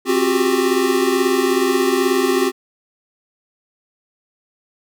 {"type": "tone cluster", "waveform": "square", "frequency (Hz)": [265.4, 358.1, 374.5, 396.8], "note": ["C4", "F4", "F#4", "G4"], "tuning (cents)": [25, 43, 21, 21], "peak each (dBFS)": -21, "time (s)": [0.05, 2.52], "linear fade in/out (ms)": 50, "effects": []}